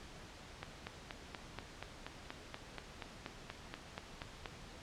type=click train; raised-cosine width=0.3 ms; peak=-26 dBFS; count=17; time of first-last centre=0.63-4.458 s; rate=4.18 Hz; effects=pink hiss -53 dBFS RMS until 4.82 s + low-pass 6000 Hz 12 dB/octave